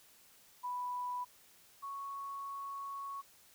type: tone pair in turn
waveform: sine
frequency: 987.8 / 1108.8 Hz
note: B5 / C#6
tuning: 0 / 0 cents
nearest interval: major second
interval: 200 cents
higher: second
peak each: -36 / -40 dBFS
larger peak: first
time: 0.63-1.25 / 1.82-3.22 s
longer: second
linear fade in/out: 20 ms
effects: white hiss -63 dBFS RMS until 3.54 s